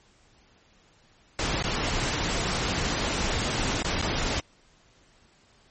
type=noise with dropouts; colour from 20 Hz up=pink; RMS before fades=-27 dBFS; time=1.39-4.4 s; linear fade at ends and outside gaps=1 ms; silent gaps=1.626-1.64 / 3.824-3.847 / 4.015-4.024 s; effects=pink hiss -60 dBFS RMS until 5.7 s + MP3 32 kbps